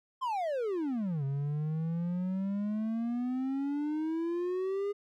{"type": "exponential two-way sweep", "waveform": "triangle", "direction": "down then up", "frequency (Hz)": [1080, 135.5, 411.1], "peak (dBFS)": -28, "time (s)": [0.21, 4.93], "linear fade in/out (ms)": 20, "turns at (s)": 1.24, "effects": []}